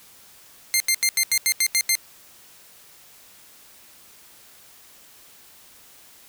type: tone bursts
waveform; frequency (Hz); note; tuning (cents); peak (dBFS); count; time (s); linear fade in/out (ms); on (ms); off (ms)
10% pulse; 2100; C7; +6; -8; 9; 0.74-1.953; 0; 61; 83
effects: white hiss -50 dBFS RMS until 6.28 s